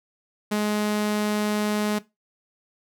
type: tone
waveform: sawtooth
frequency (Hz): 210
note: G#3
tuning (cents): +19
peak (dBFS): -18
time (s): 0.51-1.99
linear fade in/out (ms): 10
effects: noise-tail reverb RT60 0.2 s tail -17 dB re dry

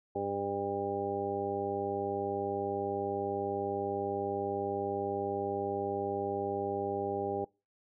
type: harmonic tone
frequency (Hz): 100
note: G2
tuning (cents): +35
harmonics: 1 / 2 / 3 / 4 / 5 / 6 / 8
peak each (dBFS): -45 / -44 / -42 / -35 / -40 / -40 / -37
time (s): 0.15-7.45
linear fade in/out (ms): 10
effects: noise-tail reverb RT60 0.3 s tail -25 dB re dry

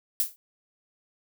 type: noise with exponential decay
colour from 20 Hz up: violet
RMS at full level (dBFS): -21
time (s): 0.2-0.36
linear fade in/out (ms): 0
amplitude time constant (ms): 34
effects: none

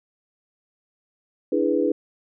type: chord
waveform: sine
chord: E dominant seventh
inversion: third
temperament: equal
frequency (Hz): 293.7 / 329.6 / 415.3 / 493.9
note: D4 / E4 / G#4 / B4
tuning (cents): 0 / 0 / 0 / 0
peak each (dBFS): -24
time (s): 1.52-1.92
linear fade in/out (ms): 5
effects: none

